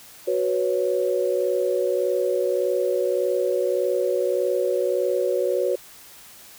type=chord; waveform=sine; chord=F# suspended fourth; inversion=none; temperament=just; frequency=370 / 493.3 / 555 Hz; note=F#4 / B4 / C#5; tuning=0 / -2 / +2 cents; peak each=-24 dBFS; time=0.27-5.76 s; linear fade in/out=10 ms; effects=white hiss -46 dBFS RMS until 6.58 s